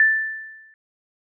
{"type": "tone with exponential decay", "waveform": "sine", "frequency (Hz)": 1764, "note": "A6", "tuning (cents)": 4, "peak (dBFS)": -10, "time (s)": [0, 0.74], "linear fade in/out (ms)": 1, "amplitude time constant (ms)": 160, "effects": []}